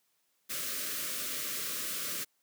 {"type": "band-stop noise", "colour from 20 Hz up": "white", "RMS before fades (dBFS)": -36, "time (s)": [0.49, 2.25], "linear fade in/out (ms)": 20, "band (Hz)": [640, 1100], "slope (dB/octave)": 96, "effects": ["white hiss -75 dBFS RMS until 2.42 s", "high-pass 150 Hz 12 dB/octave"]}